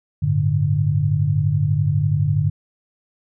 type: chord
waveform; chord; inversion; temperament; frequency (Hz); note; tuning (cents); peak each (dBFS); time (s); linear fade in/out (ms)
sine; G suspended second; none; equal; 98 / 110 / 146.83; G2 / A2 / D3; 0 / 0 / 0; -21 / -22 / -18; 0.22-2.5; 10
effects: none